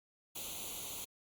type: noise with comb filter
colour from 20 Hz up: white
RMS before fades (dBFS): -43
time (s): 0.35-1.05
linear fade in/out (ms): 10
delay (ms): 0.29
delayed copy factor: +0.85
effects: Opus 48 kbps